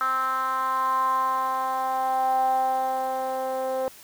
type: tone with band-pass filter sweep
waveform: 10% pulse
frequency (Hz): 261.6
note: C4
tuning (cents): 0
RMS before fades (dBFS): -25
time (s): 0.01-3.88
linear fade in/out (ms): 0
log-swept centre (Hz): 1300 to 580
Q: 7
effects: white hiss -48 dBFS RMS until 4.03 s